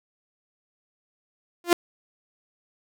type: tone with exponential growth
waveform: sawtooth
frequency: 347.1 Hz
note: F4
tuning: 11 cents flat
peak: -7 dBFS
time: 1.64-1.73 s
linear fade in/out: 2 ms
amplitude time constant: 19 ms
effects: none